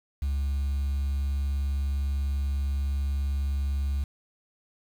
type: tone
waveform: sine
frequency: 69.7 Hz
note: C#2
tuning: 10 cents sharp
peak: -22 dBFS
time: 0.22-4.04 s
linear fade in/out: 5 ms
effects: tanh soft clip ceiling -24 dBFS + 8-bit